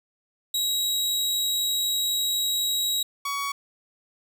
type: tone pair in turn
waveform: sawtooth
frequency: 3838 / 1124.7 Hz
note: A#7 / C#6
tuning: +50 / +25 cents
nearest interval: octave + major sixth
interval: 2125 cents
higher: first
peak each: -20 / -23 dBFS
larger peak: first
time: 0.54-3.03 / 3.25-3.52 s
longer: first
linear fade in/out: 5 ms
effects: none